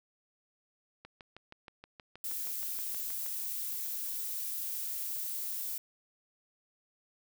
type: click train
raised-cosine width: 0.3 ms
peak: -32 dBFS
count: 15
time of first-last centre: 1.05-3.262 s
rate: 6.33 Hz
type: noise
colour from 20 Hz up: violet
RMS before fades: -37 dBFS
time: 2.24-5.78 s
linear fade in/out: 2 ms
effects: none